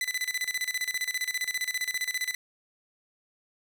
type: tone with tremolo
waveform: sawtooth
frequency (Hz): 2002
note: B6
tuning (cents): +23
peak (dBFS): -23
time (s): 0.01-2.35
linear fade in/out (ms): 2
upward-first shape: square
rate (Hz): 15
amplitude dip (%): 80
effects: none

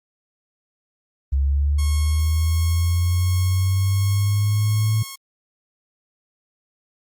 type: linear sweep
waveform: sine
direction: up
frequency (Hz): 67.7 to 110.1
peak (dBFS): -16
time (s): 1.32-5.03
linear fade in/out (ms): 10
type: tone with tremolo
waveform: 5% pulse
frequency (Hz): 1088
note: C#6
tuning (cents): -33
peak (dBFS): -19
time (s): 1.78-5.16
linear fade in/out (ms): 10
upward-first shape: triangle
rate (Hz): 1.4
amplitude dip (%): 25
effects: Opus 32 kbps

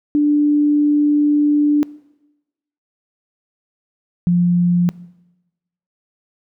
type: tone pair in turn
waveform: sine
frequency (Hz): 294.5 / 175.45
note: D4 / F3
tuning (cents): +5 / +8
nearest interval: major sixth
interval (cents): 897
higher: first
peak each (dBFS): -11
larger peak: neither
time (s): 0.15-1.83 / 4.27-4.89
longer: first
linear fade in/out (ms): 0
effects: noise-tail reverb RT60 1.0 s tail -21 dB re dry

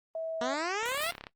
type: tone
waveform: sine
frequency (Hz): 649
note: E5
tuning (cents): -27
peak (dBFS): -32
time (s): 0.15-0.54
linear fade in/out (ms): 2
type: exponential sweep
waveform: 10% pulse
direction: up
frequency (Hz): 233.1 to 705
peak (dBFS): -22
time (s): 0.41-1.11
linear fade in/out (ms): 2
type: click train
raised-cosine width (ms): 0.3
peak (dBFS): -25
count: 16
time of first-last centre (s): 0.83-1.269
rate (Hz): 34.2
type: noise with exponential decay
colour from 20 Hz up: blue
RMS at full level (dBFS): -36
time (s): 1.02-1.19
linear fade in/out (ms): 0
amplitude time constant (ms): 35
effects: noise-tail reverb RT60 0.1 s tail -19 dB re dry + Opus 24 kbps

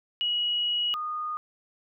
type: tone pair in turn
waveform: sine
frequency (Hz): 2910 / 1229.2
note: F#7 / D#6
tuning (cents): -29 / -21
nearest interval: octave + minor third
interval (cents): 1492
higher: first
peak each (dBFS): -24 / -29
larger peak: first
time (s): 0.21-0.94 / 0.94-1.37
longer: first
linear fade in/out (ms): 0
effects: none

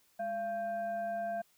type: tone with frequency modulation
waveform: sine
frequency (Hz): 684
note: F5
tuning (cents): -36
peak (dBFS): -33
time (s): 0.19-1.42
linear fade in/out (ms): 10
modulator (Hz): 890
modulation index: 0.42
effects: white hiss -69 dBFS RMS until 1.57 s

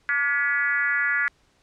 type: tone with frequency modulation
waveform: sine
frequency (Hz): 1700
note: G#6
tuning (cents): +40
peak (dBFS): -20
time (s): 0.09-1.28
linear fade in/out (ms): 0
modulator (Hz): 270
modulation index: 1.3
effects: pink hiss -63 dBFS RMS until 1.62 s + low-pass 7000 Hz 12 dB/octave

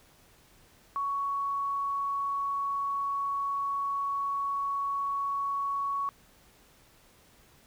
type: tone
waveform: sine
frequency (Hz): 1116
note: C#6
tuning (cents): +11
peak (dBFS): -28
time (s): 0.96-6.09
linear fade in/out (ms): 0
effects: pink hiss -60 dBFS RMS until 7.66 s

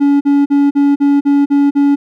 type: tone bursts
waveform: triangle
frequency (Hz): 283.4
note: C#4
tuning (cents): +38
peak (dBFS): -5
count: 8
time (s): 0-1.96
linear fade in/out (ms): 20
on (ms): 210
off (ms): 40
effects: none

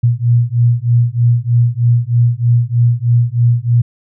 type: beating tone pair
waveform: sine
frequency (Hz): 117.8 / 121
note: A#2 / B2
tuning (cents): +19 / -35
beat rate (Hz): 3.2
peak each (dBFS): -12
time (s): 0.03-3.82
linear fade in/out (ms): 10
effects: none

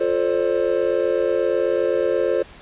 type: chord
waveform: triangle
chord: D minor seventh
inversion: first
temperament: just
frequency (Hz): 352.4 / 440.5 / 528.6 / 587.3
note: F4 / A4 / C5 / D5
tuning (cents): +16 / +2 / +18 / 0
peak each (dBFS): -22 / -21 / -19 / -24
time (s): 0-2.43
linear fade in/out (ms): 10
effects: pink hiss -44 dBFS RMS until 2.61 s + resampled to 8000 Hz

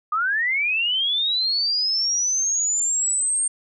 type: linear sweep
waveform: sine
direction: up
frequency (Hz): 1200 to 8690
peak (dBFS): -19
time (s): 0.12-3.48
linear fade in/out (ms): 5
effects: none

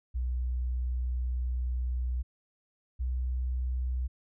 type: tone pair in turn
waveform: sine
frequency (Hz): 61.9 / 62.84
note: B1 / B1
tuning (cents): +5 / +31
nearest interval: unison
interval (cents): 26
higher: second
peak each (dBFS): -28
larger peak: neither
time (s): 0.14-2.23 / 2.99-4.08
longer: first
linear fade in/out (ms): 20
effects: none

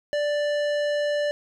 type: tone with tanh clipping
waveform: sine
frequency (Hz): 587.3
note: D5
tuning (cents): 0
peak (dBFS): -24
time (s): 0.13-1.31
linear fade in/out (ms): 0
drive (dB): 16
effects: none

